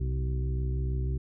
harmonic tone with a mistuned harmonic, 63.2 Hz, B1, 41 cents sharp, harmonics 1 / 2 / 3 / 4 / 5 / 6, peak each -28 / -32 / -47 / -47 / -48 / -43 dBFS, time 0-1.18 s, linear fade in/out 10 ms, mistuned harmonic 2, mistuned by +43 cents, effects none

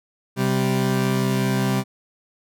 30% pulse tone pair together, 130.28 / 195.2 Hz, C3 / G3, -7 / -7 cents, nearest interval perfect fifth, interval 700 cents, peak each -19 dBFS, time 0.36-1.84 s, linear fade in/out 50 ms, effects none

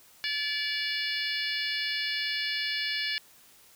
harmonic tone with a mistuned harmonic, 577 Hz, D5, 31 cents flat, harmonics 3 / 4 / 5 / 6 / 7 / 8 / 9, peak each -34 / -35 / -36 / -37 / -37 / -38 / -39 dBFS, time 0.24-3.18 s, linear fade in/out 0 ms, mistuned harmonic 7, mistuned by +73 cents, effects white hiss -57 dBFS RMS until 3.75 s

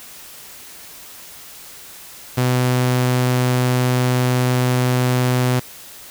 sawtooth tone, 125.8 Hz, B2, 32 cents sharp, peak -11 dBFS, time 2.37-5.6 s, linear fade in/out 10 ms, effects white hiss -39 dBFS RMS until 6.1 s

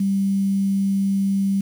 sine tone with quantisation, 196 Hz, G3, in tune, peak -17 dBFS, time 0-1.61 s, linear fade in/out 5 ms, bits 7, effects none

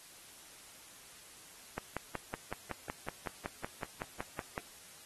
click train, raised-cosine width 0.5 ms, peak -22 dBFS, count 16, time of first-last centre 1.78-4.579 s, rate 5.36 Hz, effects white hiss -55 dBFS RMS until 5.05 s + AAC 32 kbps

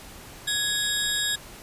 25% pulse tone pair together, 1670 / 3749 Hz, G#6 / A#7, +9 / +9 cents, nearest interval octave + major second, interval 1400 cents, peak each -24 / -22 dBFS, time 0.47-1.36 s, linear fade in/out 10 ms, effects pink hiss -44 dBFS RMS until 1.62 s + resampled to 32000 Hz

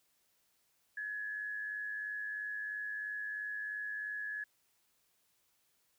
sine tone with amplitude modulation, 1694 Hz, G#6, 34 cents sharp, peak -35 dBFS, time 0.97-4.44 s, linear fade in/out 5 ms, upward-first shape sine, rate 103 Hz, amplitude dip 50%, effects white hiss -75 dBFS RMS until 5.98 s

